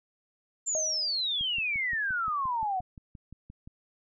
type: exponential sweep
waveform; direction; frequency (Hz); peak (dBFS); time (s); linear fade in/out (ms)
sine; down; 7350 to 716; -27; 0.66-2.81; 20
type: tone with exponential decay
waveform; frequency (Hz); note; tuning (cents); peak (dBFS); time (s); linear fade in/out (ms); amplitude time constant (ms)
sine; 622.3; D#5; 0; -29; 0.75-1.26; 0; 110
type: click train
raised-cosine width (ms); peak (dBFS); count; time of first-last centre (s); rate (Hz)
5; -33; 14; 1.41-3.675; 5.74
effects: none